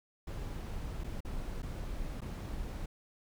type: noise with dropouts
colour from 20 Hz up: brown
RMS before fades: -39 dBFS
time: 0.27-2.86 s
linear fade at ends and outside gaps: 5 ms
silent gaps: 1.038-1.042 / 1.206-1.248 / 1.621-1.628 / 2.207-2.216 s
effects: none